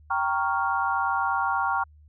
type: chord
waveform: sine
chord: G half-diminished seventh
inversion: none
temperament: equal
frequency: 784 / 932.3 / 1108.7 / 1396.9 Hz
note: G5 / Bb5 / Db6 / F6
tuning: 0 / 0 / 0 / 0 cents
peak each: -28 dBFS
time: 0.1-1.84 s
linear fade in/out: 10 ms
effects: added 75 Hz sine -50 dBFS peak until 2.08 s